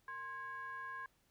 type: ring-modulated tone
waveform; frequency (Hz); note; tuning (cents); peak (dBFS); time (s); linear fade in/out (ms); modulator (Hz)
triangle; 295.5; D4; +11; -38; 0.08-1.06; 2; 1350
effects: pink hiss -75 dBFS RMS until 1.3 s